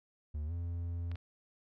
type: tone with pitch glide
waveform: triangle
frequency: 75.1 to 85.77 Hz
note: D2 to F2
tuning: +39 to -31 cents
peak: -33 dBFS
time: 0.34-1.16 s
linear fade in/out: 10 ms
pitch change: +230 cents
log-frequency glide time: 0.46-0.52 s
type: clicks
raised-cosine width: 0.3 ms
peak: -34 dBFS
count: 2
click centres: 1.116 / 1.156 s
effects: none